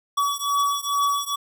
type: beating tone pair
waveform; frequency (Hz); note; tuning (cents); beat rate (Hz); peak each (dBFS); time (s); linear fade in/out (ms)
square; 1136 / 1138.3; C#6 / C#6; +42 / +46; 2.3; -24 / -25; 0.17-1.36; 10
effects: none